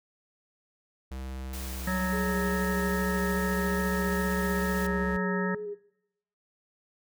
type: tone with pitch glide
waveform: square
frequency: 65.41 to 66.94 Hz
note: C2 to C2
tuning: 0 to +40 cents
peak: -36 dBFS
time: 1.11-5.17 s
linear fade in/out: 5 ms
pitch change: +40 cents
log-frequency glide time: 1.94-4.39 s
type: noise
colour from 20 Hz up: white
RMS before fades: -42 dBFS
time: 1.53-4.87 s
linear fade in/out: 5 ms
type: harmonic tone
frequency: 185 Hz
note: F#3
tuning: in tune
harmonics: 1 / 3 / 5 / 7 / 9 / 10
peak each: -28 / -37 / -39 / -37 / -37 / -36 dBFS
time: 1.87-5.55 s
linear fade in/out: 5 ms
type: tone with vibrato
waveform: sine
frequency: 415.3 Hz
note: G#4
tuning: in tune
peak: -33 dBFS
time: 2.12-5.75 s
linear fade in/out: 20 ms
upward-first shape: square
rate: 2.4 Hz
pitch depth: 21 cents each way
effects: noise-tail reverb RT60 0.8 s tail -21 dB re dry